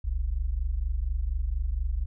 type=tone pair together; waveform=sine; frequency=41.21 / 65.41 Hz; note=E1 / C2; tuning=0 / 0 cents; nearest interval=minor sixth; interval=800 cents; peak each=-28 dBFS; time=0.04-2.06 s; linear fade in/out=10 ms; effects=none